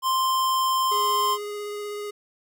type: tone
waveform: square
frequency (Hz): 1046.5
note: C6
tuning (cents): 0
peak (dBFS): -21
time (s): 0.02-1.38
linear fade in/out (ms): 50
type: tone with vibrato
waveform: square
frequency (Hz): 414.1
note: G#4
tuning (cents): -5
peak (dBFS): -31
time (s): 0.91-2.11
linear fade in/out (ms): 10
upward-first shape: triangle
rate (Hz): 16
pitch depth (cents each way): 12
effects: none